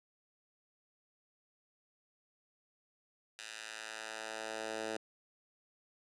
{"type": "tone with high-pass filter sweep", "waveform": "10% pulse", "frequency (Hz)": 110, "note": "A2", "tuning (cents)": 0, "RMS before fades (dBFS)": -43, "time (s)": [3.39, 4.97], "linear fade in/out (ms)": 0, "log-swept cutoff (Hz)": [2300, 380], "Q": 0.86, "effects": ["resampled to 22050 Hz"]}